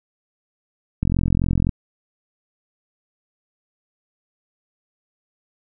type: click train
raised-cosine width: 5 ms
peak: -7 dBFS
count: 30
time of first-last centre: 1.03-1.692 s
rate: 43.8 Hz
effects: none